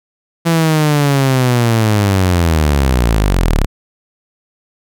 sawtooth linear sweep, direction down, 168.5 to 32.73 Hz, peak -6 dBFS, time 0.45-3.66 s, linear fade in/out 20 ms, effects none

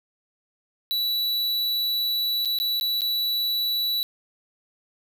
square tone with dropouts, 3941 Hz, B7, 4 cents flat, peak -23 dBFS, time 0.91-4.03 s, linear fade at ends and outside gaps 0 ms, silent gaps 2.449-2.456 / 2.587-2.6 / 2.798-2.811 / 3.008-3.018 s, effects none

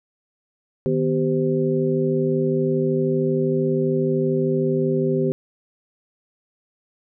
sine tone cluster, 154.8 / 247.6 / 390.8 / 516 Hz, D#3 / B3 / G4 / C5, -9 / +5 / -5 / -24 cents, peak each -23 / -24 / -21 / -27 dBFS, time 0.86-5.32 s, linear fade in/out 0 ms, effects none

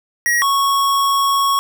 square tone pair in turn, 1900 / 1105.8 Hz, A#6 / C#6, +33 / -5 cents, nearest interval major sixth, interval 938 cents, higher first, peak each -14 dBFS, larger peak neither, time 0.26-0.42 / 0.42-1.59 s, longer second, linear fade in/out 0 ms, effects none

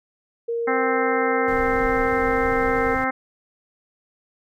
sine tone, 466.2 Hz, A#4, in tune, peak -22 dBFS, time 0.48-2.95 s, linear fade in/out 10 ms
harmonic tone, 261.6 Hz, C4, in tune, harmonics 1 / 2 / 3 / 4 / 5 / 6 / 7 / 8, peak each -27 / -29 / -26 / -31 / -27 / -30 / -31 / -29 dBFS, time 0.67-3.11 s, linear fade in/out 10 ms
brown noise, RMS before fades -32 dBFS, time 1.48-3.04 s, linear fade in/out 0 ms
effects none

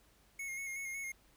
square tone with vibrato, 2170 Hz, C#7, 37 cents flat, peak -40 dBFS, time 0.39-1.12 s, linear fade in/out 5 ms, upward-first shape square, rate 5.4 Hz, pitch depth 27 cents each way, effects added 50 Hz sine -70 dBFS peak until 1.36 s + pink hiss -68 dBFS RMS until 1.36 s

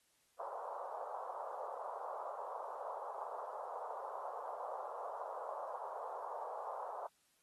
white band-pass noise, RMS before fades -45 dBFS, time 0.39-7.07 s, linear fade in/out 5 ms, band 500 to 1100 Hz, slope 48 dB/octave, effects white hiss -75 dBFS RMS until 7.42 s + AAC 32 kbps

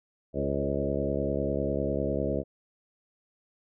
harmonic tone with a mistuned harmonic, 70 Hz, C#2, 18 cents sharp, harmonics 1 / 2 / 3 / 4 / 5 / 6 / 7 / 8 / 9, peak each -35 / -35 / -35 / -35 / -35 / -35 / -35 / -35 / -35 dBFS, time 0.33-2.44 s, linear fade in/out 50 ms, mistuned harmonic 7, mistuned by +17 cents, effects none

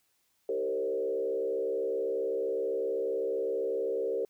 sine tone with frequency modulation, 459.4 Hz, A#4, 25 cents flat, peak -28 dBFS, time 0.49-4.25 s, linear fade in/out 2 ms, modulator 67.8 Hz, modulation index 1.2, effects white hiss -73 dBFS RMS until 4.29 s

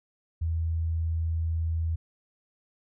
sine tone, 81.8 Hz, E2, 13 cents flat, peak -25 dBFS, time 0.41-1.96 s, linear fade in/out 10 ms, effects none

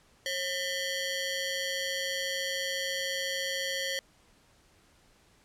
15% pulse ring-modulated tone, 1266 Hz, D#6, 30 cents sharp, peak -21 dBFS, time 0.26-3.99 s, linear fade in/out 0 ms, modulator 726 Hz, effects pink hiss -63 dBFS RMS until 5.44 s + low-pass 10000 Hz 12 dB/octave

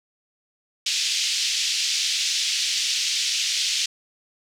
white band-pass noise, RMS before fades -24 dBFS, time 0.86-3.86 s, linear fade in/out 5 ms, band 2600 to 6000 Hz, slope 24 dB/octave, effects none

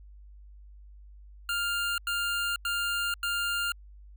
25% pulse tone bursts, 1400 Hz, F6, 4 cents sharp, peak -24 dBFS, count 4, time 1.49-3.72 s, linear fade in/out 2 ms, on 490 ms, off 90 ms, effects added 50 Hz sine -47 dBFS peak until 4.16 s

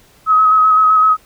sine tone with vibrato, 1274 Hz, D#6, 41 cents sharp, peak -7 dBFS, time 0.26-1.17 s, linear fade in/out 50 ms, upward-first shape square, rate 7.8 Hz, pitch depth 16 cents each way, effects pink hiss -49 dBFS RMS until 1.25 s

